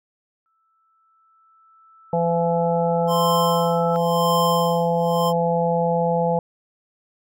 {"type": "tone with exponential growth", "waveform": "sine", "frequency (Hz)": 1318.5, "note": "E6", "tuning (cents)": 0, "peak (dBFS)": -26, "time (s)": [0.46, 3.96], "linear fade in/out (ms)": 0, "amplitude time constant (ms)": 760}
{"type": "harmonic tone", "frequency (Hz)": 169.3, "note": "E3", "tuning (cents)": 46, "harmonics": [1, 3, 4, 5], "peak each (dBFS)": [-23, -21, -25, -24], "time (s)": [2.13, 6.39], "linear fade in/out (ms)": 2}
{"type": "tone with tremolo", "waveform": "square", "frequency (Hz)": 1046.5, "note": "C6", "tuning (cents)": 0, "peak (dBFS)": -20, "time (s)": [3.07, 5.33], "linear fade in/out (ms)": 50, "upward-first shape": "sine", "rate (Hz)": 0.94, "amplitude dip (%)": 95}
{"effects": []}